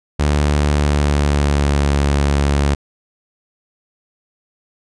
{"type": "tone with pitch glide", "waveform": "sawtooth", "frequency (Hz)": [73.42, 71.08], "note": ["D2", "C#2"], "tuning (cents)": [0, 44], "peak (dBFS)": -9, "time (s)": [0.19, 2.75], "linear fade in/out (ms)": 10, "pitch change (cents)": -56, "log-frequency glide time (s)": [0.75, 1.91], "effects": ["resampled to 22050 Hz"]}